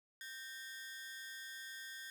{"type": "ring-modulated tone", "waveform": "sawtooth", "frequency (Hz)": 1702, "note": "G#6", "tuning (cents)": 42, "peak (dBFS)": -40, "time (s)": [0.21, 2.1], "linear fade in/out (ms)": 0, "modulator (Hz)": 136, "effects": ["11-bit"]}